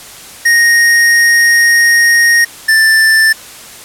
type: tone pair in turn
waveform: square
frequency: 1864.7 / 1769.6 Hz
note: A#6 / A6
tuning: 0 / +9 cents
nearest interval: minor second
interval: 91 cents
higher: first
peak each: -6 dBFS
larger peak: neither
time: 0.45-2.45 / 2.68-3.33 s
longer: first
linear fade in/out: 10 ms
effects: white hiss -32 dBFS RMS until 3.84 s + low-pass 12000 Hz 12 dB/octave